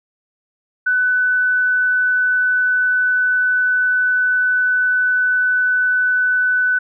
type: tone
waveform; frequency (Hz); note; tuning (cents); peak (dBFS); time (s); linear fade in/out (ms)
sine; 1498; F#6; +21; -13; 0.86-6.79; 10
effects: none